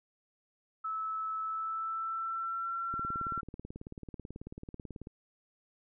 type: tone with pitch glide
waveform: sine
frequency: 1304 to 1357.8 Hz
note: E6 to F6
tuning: -19 to -49 cents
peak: -33 dBFS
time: 0.84-3.41 s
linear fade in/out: 10 ms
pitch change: +70 cents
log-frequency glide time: 1.41-2.75 s
type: click train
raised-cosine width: 3 ms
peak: -30 dBFS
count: 40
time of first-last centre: 2.94-5.071 s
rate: 18.3 Hz
effects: none